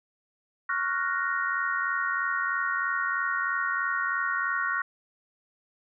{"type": "chord", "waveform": "sine", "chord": "Gb major seventh", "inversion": "second", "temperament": "equal", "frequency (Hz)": [1108.7, 1396.9, 1480, 1864.7], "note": ["Db6", "F6", "Gb6", "Bb6"], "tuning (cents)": [0, 0, 0, 0], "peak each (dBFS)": -31, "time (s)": [0.69, 4.82], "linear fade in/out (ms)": 5, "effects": []}